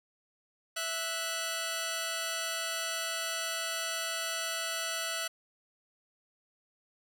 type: tone pair together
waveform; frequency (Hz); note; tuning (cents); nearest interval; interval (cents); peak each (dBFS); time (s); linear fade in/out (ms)
10% pulse; 658 / 1480; E5 / F#6; -3 / 0; octave + major second; 1403; -27; 0.76-5.28; 10
effects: none